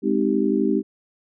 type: chord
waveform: sine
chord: Ab major seventh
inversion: none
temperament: just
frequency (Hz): 207.7 / 259.6 / 311.5 / 389.3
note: Ab3 / C4 / Eb4 / G4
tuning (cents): 0 / -13 / +2 / -12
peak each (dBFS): -23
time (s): 0.02-0.83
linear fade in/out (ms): 50
effects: none